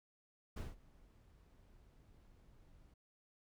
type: noise with ADSR envelope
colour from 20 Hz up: brown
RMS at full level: -41 dBFS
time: 0.56-2.94 s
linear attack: 11 ms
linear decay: 180 ms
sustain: -23 dB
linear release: 5 ms
effects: none